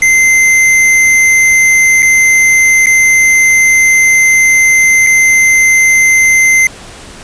square tone with dropouts, 2075 Hz, C7, 15 cents flat, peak -5 dBFS, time 0.02-6.67 s, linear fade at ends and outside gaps 2 ms, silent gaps 2.023-2.027 / 2.86-2.868 / 5.066-5.069 s, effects pink hiss -31 dBFS RMS until 7.23 s + resampled to 22050 Hz

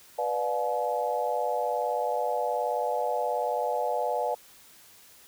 sine chord, B diminished seventh, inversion none, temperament just, 493.9 / 592.7 / 711.2 / 853.4 Hz, B4 / D5 / F5 / Ab5, 0 / +16 / +31 / +47 cents, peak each -31 dBFS, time 0.18-4.35 s, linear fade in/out 10 ms, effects white hiss -54 dBFS RMS until 5.27 s

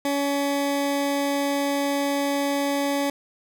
20% pulse tone, 282 Hz, C#4, 30 cents sharp, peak -17 dBFS, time 0.05-3.1 s, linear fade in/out 2 ms, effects none

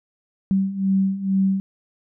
sine beating tone pair, 191.5 / 193.7 Hz, G3 / G3, -40 / -20 cents, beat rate 2.2 Hz, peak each -23 / -19 dBFS, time 0.51-1.6 s, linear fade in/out 0 ms, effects none

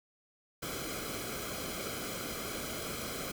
pink noise with comb filter, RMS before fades -39 dBFS, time 0.62-3.32 s, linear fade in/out 10 ms, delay 1.1 ms, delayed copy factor -0.7, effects none

